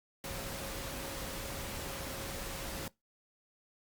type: tone in noise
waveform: sine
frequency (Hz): 546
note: C#5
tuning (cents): -26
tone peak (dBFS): -48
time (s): 0.24-2.88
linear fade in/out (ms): 2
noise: pink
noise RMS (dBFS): -41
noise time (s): 0.24-2.88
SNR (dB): -10
effects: noise-tail reverb RT60 0.2 s tail -23 dB re dry + Opus 48 kbps